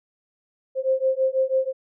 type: beating tone pair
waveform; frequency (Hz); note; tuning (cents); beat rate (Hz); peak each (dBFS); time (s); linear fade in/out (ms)
sine; 523.3 / 529.4; C5 / C5; 0 / +20; 6.1; -22; 0.75-1.73; 50
effects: none